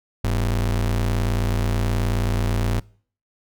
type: ring-modulated tone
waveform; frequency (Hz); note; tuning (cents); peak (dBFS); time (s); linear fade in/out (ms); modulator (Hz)
square; 73.42; D2; 0; -17; 0.24-2.8; 5; 29.4
effects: noise-tail reverb RT60 0.5 s tail -24 dB re dry